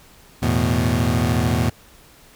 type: chord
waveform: 25% pulse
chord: E suspended fourth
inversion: none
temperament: equal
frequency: 82.41 / 110 / 123.47 Hz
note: E2 / A2 / B2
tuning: 0 / 0 / 0 cents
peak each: -18 dBFS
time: 0.42-1.7 s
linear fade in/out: 10 ms
effects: pink hiss -49 dBFS RMS until 2.35 s